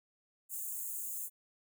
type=high-pass noise; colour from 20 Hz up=white; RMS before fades=-40 dBFS; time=0.49-1.3 s; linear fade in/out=50 ms; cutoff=6700 Hz; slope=96 dB/octave; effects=none